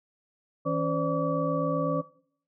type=tone cluster; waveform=sine; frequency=161.9 / 277.3 / 514 / 582 / 1146 Hz; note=E3 / C#4 / C5 / D5 / D6; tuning=-31 / +1 / -31 / -16 / -43 cents; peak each=-31 dBFS; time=0.65-2.02 s; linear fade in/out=20 ms; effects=noise-tail reverb RT60 0.6 s tail -20 dB re dry